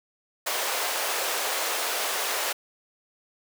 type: high-pass noise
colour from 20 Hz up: pink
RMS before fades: -28 dBFS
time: 0.46-2.53 s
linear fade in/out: 10 ms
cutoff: 480 Hz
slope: 24 dB/octave
effects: none